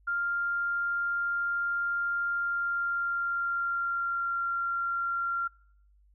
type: tone with pitch glide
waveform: sine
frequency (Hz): 1396.9 to 1380.1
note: F6 to F6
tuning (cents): 0 to -21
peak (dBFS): -27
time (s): 0.07-5.48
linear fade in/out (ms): 10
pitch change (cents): -21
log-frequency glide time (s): 2.29-4.42
effects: noise-tail reverb RT60 0.6 s tail -25 dB re dry + added 50 Hz sine -59 dBFS peak until 6.14 s